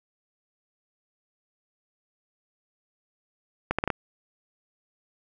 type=accelerating click train; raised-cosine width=0.5 ms; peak=-9 dBFS; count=5; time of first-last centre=3.71-3.903 s; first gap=76 ms; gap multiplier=0.7; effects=none